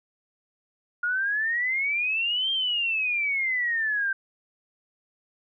sine exponential two-way sweep, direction up then down, 1418 to 3197 to 1555 Hz, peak -23 dBFS, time 1.03-4.13 s, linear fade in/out 5 ms, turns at 2.51 s, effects none

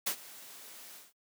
white noise with ADSR envelope, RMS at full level -30 dBFS, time 0.06-1.13 s, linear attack 13 ms, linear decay 80 ms, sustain -20 dB, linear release 180 ms, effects noise-tail reverb RT60 0.1 s tail -24 dB re dry + high-pass 200 Hz 12 dB/octave

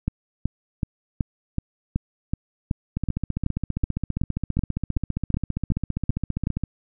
two click trains, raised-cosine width 5 ms, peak -12 / -10 dBFS, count 56 / 18, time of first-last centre 2.97-6.637 / 0.08-6.471 s, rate 15 / 2.66 Hz, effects none

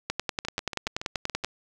two click trains, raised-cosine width 0.2 ms, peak -17 / -10 dBFS, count 8 / 15, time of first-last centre 0.45-1.439 / 0.1-1.446 s, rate 7.08 / 10.4 Hz, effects none

